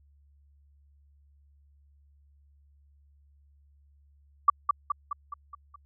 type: tone with echo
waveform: sine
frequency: 1160 Hz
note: D6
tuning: 22 cents flat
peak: -13 dBFS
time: 4.48-4.5 s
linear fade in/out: 5 ms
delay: 210 ms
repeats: 6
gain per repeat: -5 dB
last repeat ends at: 5.76 s
effects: added 71 Hz sine -58 dBFS peak until 5.85 s